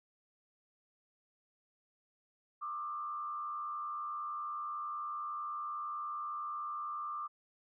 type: tone with frequency modulation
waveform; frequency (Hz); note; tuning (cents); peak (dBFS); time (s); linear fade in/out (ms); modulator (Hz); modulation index
sine; 1191; D6; +24; -37; 2.61-7.28; 20; 90.9; 0.69
effects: none